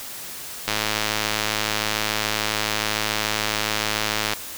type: click train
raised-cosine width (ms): 0.2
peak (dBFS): -4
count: 392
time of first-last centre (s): 0.68-4.334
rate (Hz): 107
effects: white hiss -35 dBFS RMS until 4.57 s